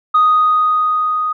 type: tone with level ramp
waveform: sine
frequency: 1244.5 Hz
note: D#6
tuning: in tune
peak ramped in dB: -6 to -15 dBFS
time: 0.14-1.33 s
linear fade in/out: 10 ms
effects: tanh soft clip ceiling -5 dBFS